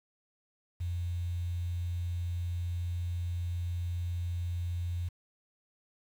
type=tone with quantisation; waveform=sine; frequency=87.31 Hz; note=F2; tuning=in tune; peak=-31 dBFS; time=0.8-5.09 s; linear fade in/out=10 ms; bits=9; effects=none